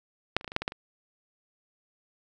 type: clicks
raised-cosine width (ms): 0.3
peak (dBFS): -6 / -27 / -23 / -21 / -23 / -8 / -17 / -11 / -24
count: 9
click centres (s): 0.366 / 0.411 / 0.445 / 0.478 / 0.519 / 0.564 / 0.62 / 0.679 / 0.721
effects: none